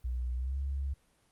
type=tone with pitch glide; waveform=sine; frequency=61.5 to 68.63 Hz; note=B1 to C#2; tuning=-7 to -17 cents; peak=-31 dBFS; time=0.04-0.94 s; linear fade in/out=10 ms; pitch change=+190 cents; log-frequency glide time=0.35-0.58 s; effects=pink hiss -69 dBFS RMS until 1.31 s + Opus 32 kbps